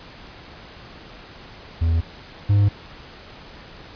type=tone pair in turn; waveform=triangle; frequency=82.41 / 101.66 Hz; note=E2 / G#2; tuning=0 / -37 cents; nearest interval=major third; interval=363 cents; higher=second; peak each=-14 / -11 dBFS; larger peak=second; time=1.81-2.01 / 2.49-2.69 s; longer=neither; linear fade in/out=10 ms; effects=pink hiss -42 dBFS RMS until 3.95 s + resampled to 11025 Hz